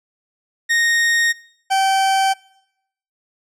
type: tone pair in turn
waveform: 40% pulse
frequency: 1858 / 773.1 Hz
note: A#6 / G5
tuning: -6 / -24 cents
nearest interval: octave + minor third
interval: 1518 cents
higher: first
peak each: -13 dBFS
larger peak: neither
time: 0.69-1.33 / 1.7-2.34 s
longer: neither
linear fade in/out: 20 ms
effects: noise-tail reverb RT60 0.8 s tail -23 dB re dry + low-pass 10000 Hz 12 dB/octave